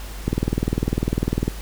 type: click train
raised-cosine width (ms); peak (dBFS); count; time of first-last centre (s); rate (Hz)
3; -7; 25; 0.28-1.48; 20
effects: added 50 Hz sine -32 dBFS peak until 1.61 s + pink hiss -39 dBFS RMS until 1.61 s